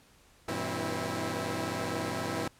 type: tone cluster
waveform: 10% pulse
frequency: 96.8 / 119.3 / 162 / 262.8 / 326.6 Hz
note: G2 / A#2 / E3 / C4 / E4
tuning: -21 / +41 / -30 / +8 / -16 cents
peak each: -30 dBFS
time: 0.48-2.48 s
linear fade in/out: 5 ms
effects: pink hiss -61 dBFS RMS until 2.59 s + low-pass 12000 Hz 12 dB/octave